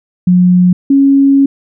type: tone pair in turn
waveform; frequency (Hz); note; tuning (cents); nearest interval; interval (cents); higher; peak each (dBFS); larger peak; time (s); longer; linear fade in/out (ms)
sine; 180 / 275.7; F#3 / C#4; -47 / -9; perfect fifth; 738; second; -4; neither; 0.27-0.73 / 0.9-1.46; second; 5
effects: none